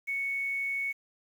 sine tone with quantisation, 2217 Hz, C#7, in tune, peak -29 dBFS, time 0.07-0.93 s, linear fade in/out 20 ms, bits 9, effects none

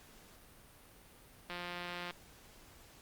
click train, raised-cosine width 0.3 ms, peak -26 dBFS, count 108, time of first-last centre 1.5-2.108 s, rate 176 Hz, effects pink hiss -59 dBFS RMS until 3.01 s + Opus 48 kbps

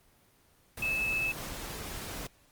sine tone in noise, 2608 Hz, E7, 19 cents flat, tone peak -28 dBFS, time 0.82-1.32 s, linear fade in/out 5 ms, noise pink, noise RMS -40 dBFS, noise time 0.77-2.27 s, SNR +9 dB, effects pink hiss -64 dBFS RMS until 2.51 s + Opus 24 kbps

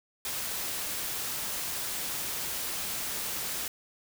white noise, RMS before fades -34 dBFS, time 0.25-3.68 s, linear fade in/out 2 ms, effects none

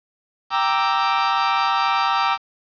40% pulse chord, E half-diminished seventh, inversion first, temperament equal, 784 / 932.3 / 1174.7 / 1318.5 Hz, G5 / Bb5 / D6 / E6, 0 / 0 / 0 / 0 cents, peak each -22 dBFS, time 0.5-2.38 s, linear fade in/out 50 ms, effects resampled to 11025 Hz + 7-bit

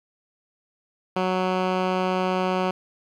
10% pulse tone, 185 Hz, F#3, in tune, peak -13 dBFS, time 1.16-2.71 s, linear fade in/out 5 ms, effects low-pass 3000 Hz 12 dB/octave + 9-bit

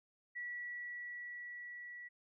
sine tone with level ramp, 1942 Hz, B6, 30 cents flat, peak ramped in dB -40 to -47 dBFS, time 0.35-2.09 s, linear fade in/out 20 ms, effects none

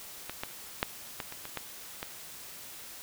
clicks, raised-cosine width 0.3 ms, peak -20 / -17 / -10 / -18 / -25 / -24 / -17 / -19 dBFS, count 8, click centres 0.296 / 0.435 / 0.829 / 1.202 / 1.324 / 1.454 / 1.573 / 2.029 s, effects white hiss -46 dBFS RMS until 3.02 s

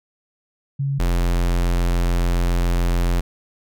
sine / square tone pair in turn, 138.59 / 43.54 Hz, C#3 / F1, 0 / -5 cents, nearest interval octave + minor sixth, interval 2005 cents, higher first, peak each -19 / -17 dBFS, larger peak second, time 0.79-0.99 / 0.99-3.21 s, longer second, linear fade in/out 10 ms, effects none

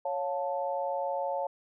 sine chord, Db augmented, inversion none, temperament equal with one note detuned, 554.4 / 707 / 880 Hz, Db5 / F5 / A5, 0 / +21 / 0 cents, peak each -32 / -35 / -34 dBFS, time 0.05-1.47 s, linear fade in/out 5 ms, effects none

